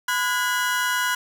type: tone cluster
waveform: 35% pulse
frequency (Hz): 1003 / 1454 / 1644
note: B5 / F#6 / G#6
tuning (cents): +26 / -31 / -18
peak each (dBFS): -24 / -22 / -27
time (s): 0.08-1.15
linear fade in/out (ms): 5
effects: none